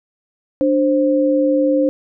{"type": "tone pair together", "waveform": "sine", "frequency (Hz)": [294.6, 526.4], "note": ["D4", "C5"], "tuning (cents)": [6, 10], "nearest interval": "minor seventh", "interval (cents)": 1004, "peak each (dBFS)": -15, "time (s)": [0.61, 1.89], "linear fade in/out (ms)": 0, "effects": []}